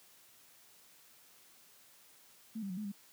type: tone with pitch steps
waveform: sine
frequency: 221.5 / 197 / 181.9 / 212.1 / 200.6 Hz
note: A3 / G3 / F#3 / G#3 / G3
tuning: +12 / +9 / -29 / +37 / +40 cents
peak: -37 dBFS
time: 2.55-2.92 s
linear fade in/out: 10 ms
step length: 74 ms
effects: white hiss -62 dBFS RMS until 3.12 s + high-pass 100 Hz 12 dB/octave